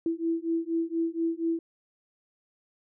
sine beating tone pair, 328.8 / 333 Hz, E4 / E4, -4 / +18 cents, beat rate 4.2 Hz, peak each -29 dBFS, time 0.06-1.59 s, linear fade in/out 2 ms, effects none

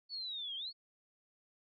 sine linear two-way sweep, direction down then up, 4500 to 3124 to 4500 Hz, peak -39 dBFS, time 0.09-0.73 s, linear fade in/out 50 ms, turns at 0.56 s, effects none

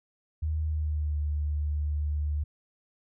sine tone with pitch glide, 77.78 to 74.35 Hz, D#2 to D2, 0 to +22 cents, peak -26 dBFS, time 0.42-2.44 s, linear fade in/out 10 ms, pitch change -78 cents, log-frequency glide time 0.66-1.16 s, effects none

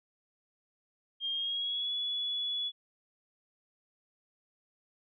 sine tone with pitch glide, 3214 to 3405 Hz, G7 to G#7, +43 to +42 cents, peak -31 dBFS, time 1.2-2.72 s, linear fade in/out 50 ms, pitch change +99 cents, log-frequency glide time 1.31-1.93 s, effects none

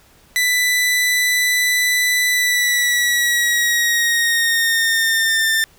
sawtooth tone with pitch glide, 1988 to 1791.7 Hz, B6 to A6, +11 to +31 cents, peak -11 dBFS, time 0.36-5.64 s, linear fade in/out 0 ms, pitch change -180 cents, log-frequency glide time 2.28-5.47 s, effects pink hiss -51 dBFS RMS until 5.78 s

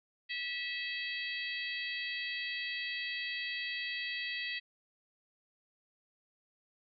harmonic tone, 650 Hz, E5, 24 cents flat, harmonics 3 / 4 / 5 / 6 / 7, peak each -39 / -41 / -43 / -45 / -46 dBFS, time 0.29-4.6 s, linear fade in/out 20 ms, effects none

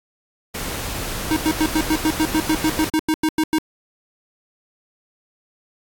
pink noise, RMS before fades -27 dBFS, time 0.54-2.9 s, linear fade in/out 10 ms
square tone bursts, 313.8 Hz, D#4, 15 cents sharp, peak -16 dBFS, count 16, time 1.31-3.584 s, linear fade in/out 0 ms, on 54 ms, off 94 ms
effects AAC 64 kbps

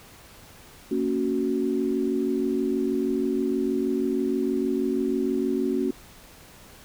sine chord, F# major, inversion first, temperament just, 231.2 / 277.5 / 370 Hz, A#3 / C#4 / F#4, -14 / +2 / 0 cents, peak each -28 / -26 / -26 dBFS, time 0.91-5.91 s, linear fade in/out 5 ms, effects pink hiss -49 dBFS RMS until 6.84 s

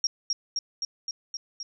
sine tone with echo, 5588 Hz, F8, in tune, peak -21 dBFS, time 0.04-0.07 s, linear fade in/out 2 ms, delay 260 ms, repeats 6, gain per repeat -2 dB, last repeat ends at 1.63 s, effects none

